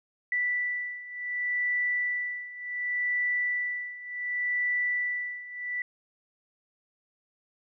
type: beating tone pair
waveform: sine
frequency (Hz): 1970 / 1970.68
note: B6 / B6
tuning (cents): -5 / -4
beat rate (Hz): 0.68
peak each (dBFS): -32 / -29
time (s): 0.32-5.82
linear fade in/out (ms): 2
effects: none